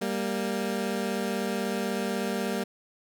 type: tone pair together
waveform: 20% pulse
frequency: 196.9 / 233.1 Hz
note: G3 / A#3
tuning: +8 / 0 cents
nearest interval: minor third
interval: 292 cents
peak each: -25 / -26 dBFS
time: 0.01-2.64 s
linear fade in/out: 10 ms
effects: none